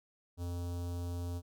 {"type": "tone with notch filter", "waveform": "square", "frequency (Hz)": 87.31, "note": "F2", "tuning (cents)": 0, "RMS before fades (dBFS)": -38, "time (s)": [0.37, 1.42], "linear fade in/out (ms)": 50, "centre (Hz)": 2000, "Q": 0.51, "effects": []}